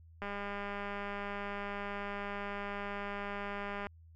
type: click train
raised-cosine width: 0.5 ms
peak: -25 dBFS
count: 738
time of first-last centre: 0.22-3.869 s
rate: 202 Hz
effects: added 82 Hz sine -54 dBFS peak until 4.15 s + MP3 96 kbps